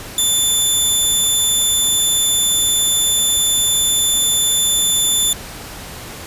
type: tone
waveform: 15% pulse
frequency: 3520 Hz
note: A7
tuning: in tune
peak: -6 dBFS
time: 0.18-5.33 s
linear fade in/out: 2 ms
effects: pink hiss -32 dBFS RMS until 6.26 s + resampled to 32000 Hz